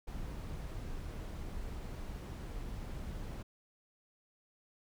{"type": "noise", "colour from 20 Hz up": "brown", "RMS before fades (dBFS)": -42, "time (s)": [0.07, 3.43], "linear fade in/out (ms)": 10, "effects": []}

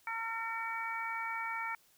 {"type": "harmonic tone", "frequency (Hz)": 454.8, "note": "A#4", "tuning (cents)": -43, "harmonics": [2, 3, 4, 5], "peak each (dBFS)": [-40, -40, -43, -40], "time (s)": [0.07, 1.75], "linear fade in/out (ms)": 2, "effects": ["white hiss -67 dBFS RMS until 1.97 s"]}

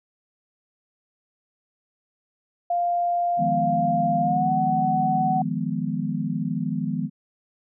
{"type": "tone with pitch glide", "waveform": "sine", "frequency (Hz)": [698.5, 748.6], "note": ["F5", "F#5"], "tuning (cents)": [0, 20], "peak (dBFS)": -20, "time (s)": [2.7, 5.42], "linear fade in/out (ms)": 5, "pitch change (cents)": 120, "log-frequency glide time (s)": [4.19, 4.51]}
{"type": "chord", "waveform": "sine", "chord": "F half-diminished seventh", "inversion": "third", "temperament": "equal", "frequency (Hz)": [155.56, 174.61, 207.7, 246.9], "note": ["Eb3", "F3", "Ab3", "Cb4"], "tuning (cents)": [0, 0, 0, 0], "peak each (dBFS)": -29, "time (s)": [3.37, 7.1], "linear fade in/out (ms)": 50}
{"effects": []}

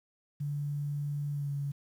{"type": "tone with pitch glide", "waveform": "sine", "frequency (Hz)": [144.9, 141.75], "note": ["D3", "C#3"], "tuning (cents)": [-23, 39], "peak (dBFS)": -31, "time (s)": [0.4, 1.72], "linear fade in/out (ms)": 10, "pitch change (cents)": -38, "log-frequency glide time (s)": [1.32, 1.5], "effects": ["10-bit"]}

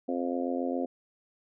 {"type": "harmonic tone", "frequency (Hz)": 87.4, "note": "F2", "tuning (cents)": 2, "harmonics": [3, 4, 5, 6, 7, 8], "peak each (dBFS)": [-31, -36, -39, -35, -40, -38], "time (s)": [0.08, 0.86], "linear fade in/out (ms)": 10, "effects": []}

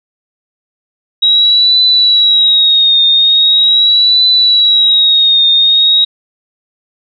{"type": "tone with vibrato", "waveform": "sine", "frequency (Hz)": 3827, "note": "A#7", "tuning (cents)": 45, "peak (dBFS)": -5, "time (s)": [1.22, 6.05], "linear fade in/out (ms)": 10, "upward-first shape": "triangle", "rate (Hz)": 0.41, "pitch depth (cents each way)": 78, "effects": []}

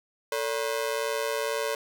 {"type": "ring-modulated tone", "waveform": "sawtooth", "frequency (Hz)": 510, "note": "C5", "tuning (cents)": -44, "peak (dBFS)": -20, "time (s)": [0.32, 1.75], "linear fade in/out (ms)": 2, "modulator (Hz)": 61, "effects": []}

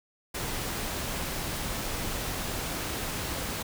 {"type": "noise", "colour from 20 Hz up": "pink", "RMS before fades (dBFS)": -33, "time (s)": [0.34, 3.63], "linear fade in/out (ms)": 10, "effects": []}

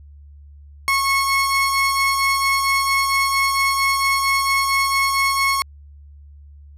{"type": "tone pair together", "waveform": "30% pulse", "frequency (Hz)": [1095.2, 2186], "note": ["C#6", "C#7"], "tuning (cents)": [-21, -25], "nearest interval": "octave", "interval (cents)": 1196, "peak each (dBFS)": [-15, -19], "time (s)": [0.88, 5.62], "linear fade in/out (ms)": 0, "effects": ["added 72 Hz sine -40 dBFS peak until 6.77 s", "resampled to 32000 Hz"]}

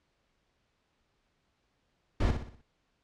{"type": "noise with echo", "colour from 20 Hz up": "brown", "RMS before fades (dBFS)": -25, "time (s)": [2.2, 2.31], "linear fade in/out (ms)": 5, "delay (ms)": 61, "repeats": 5, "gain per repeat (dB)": -7, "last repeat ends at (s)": 2.615, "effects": ["pink hiss -75 dBFS RMS until 3.03 s", "low-pass 5000 Hz 12 dB/octave"]}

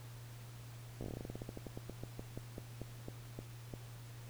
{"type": "slowing click train", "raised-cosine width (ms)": 2, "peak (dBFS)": -30, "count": 26, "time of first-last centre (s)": [1.01, 3.738], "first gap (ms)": 15, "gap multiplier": 1.14, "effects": ["added 118 Hz sine -49 dBFS peak until 4.29 s", "pink hiss -58 dBFS RMS until 4.29 s"]}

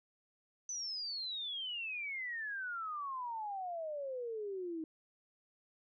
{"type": "exponential sweep", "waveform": "sine", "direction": "down", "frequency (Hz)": [6100, 312], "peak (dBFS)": -38, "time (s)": [0.69, 4.84], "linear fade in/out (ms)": 2, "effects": []}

